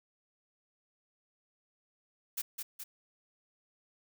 blue noise with echo, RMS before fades -35 dBFS, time 2.37-2.42 s, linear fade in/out 10 ms, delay 210 ms, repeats 2, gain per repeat -4 dB, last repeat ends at 2.84 s, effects none

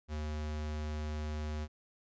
square tone, 76 Hz, D#2, 40 cents flat, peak -36 dBFS, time 0.08-1.68 s, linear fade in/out 50 ms, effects resampled to 16000 Hz

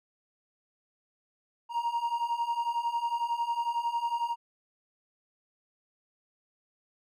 triangle beating tone pair, 932.3 / 943.3 Hz, A#5 / A#5, 0 / +20 cents, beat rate 11 Hz, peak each -31 / -28 dBFS, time 1.69-4.36 s, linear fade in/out 50 ms, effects none

